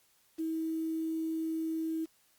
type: tone with quantisation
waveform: sine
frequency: 321.9 Hz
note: E4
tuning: 41 cents flat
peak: -31 dBFS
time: 0.38-2.06 s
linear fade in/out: 20 ms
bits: 9
effects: white hiss -68 dBFS RMS until 2.38 s + Opus 48 kbps